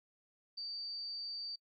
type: tone with amplitude modulation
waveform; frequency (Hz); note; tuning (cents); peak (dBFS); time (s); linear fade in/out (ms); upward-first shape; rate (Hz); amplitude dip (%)
sine; 4625; D8; -27; -38; 0.57-1.56; 10; sine; 206; 40
effects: noise-tail reverb RT60 0.1 s tail -24 dB re dry + AAC 32 kbps